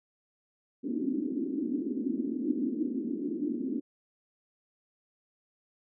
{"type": "band-pass noise", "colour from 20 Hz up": "white", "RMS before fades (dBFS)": -32, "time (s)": [0.83, 3.81], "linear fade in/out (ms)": 20, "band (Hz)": [240, 320], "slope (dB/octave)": 48, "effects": []}